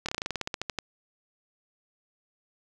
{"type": "slowing click train", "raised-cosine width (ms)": 0.2, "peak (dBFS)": -13, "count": 15, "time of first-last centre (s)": [0.06, 0.787], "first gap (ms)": 26, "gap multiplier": 1.1, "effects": []}